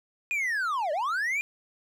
triangle linear two-way sweep, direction down then up, 2487 to 561 to 2441 Hz, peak -24 dBFS, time 0.31-1.41 s, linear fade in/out 0 ms, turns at 0.92 s, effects none

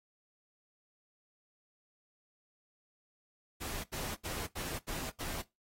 pink noise bursts, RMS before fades -40 dBFS, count 6, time 3.6-5.425 s, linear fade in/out 20 ms, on 240 ms, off 77 ms, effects noise-tail reverb RT60 0.2 s tail -19 dB re dry + AAC 48 kbps

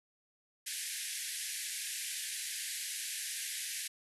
white band-pass noise, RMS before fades -40 dBFS, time 0.66-3.88 s, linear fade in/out 10 ms, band 1600 to 12000 Hz, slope 96 dB/octave, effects none

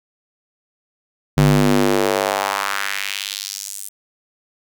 square tone with high-pass filter sweep, 49.52 Hz, G1, 18 cents sharp, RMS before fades -19 dBFS, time 1.37-3.89 s, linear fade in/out 10 ms, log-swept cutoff 130 to 9600 Hz, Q 1.9, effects none

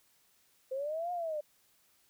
sine linear two-way sweep, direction up then down, 512 to 720 to 584 Hz, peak -33 dBFS, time 0.71-1.41 s, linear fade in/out 10 ms, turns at 1.12 s, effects white hiss -69 dBFS RMS until 2.09 s

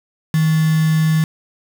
sine tone with quantisation, 158.3 Hz, D#3, 30 cents sharp, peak -12 dBFS, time 0.34-1.24 s, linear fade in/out 2 ms, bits 4, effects none

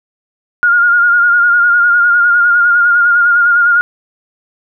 sine tone with vibrato, 1419 Hz, F6, 27 cents sharp, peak -6 dBFS, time 0.63-3.81 s, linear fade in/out 0 ms, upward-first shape sine, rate 9.9 Hz, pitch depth 38 cents each way, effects none

